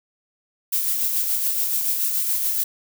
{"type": "noise with tremolo", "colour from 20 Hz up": "violet", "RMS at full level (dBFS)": -21, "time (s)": [0.72, 2.64], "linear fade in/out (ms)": 10, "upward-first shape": "sine", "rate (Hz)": 7, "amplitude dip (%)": 35, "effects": []}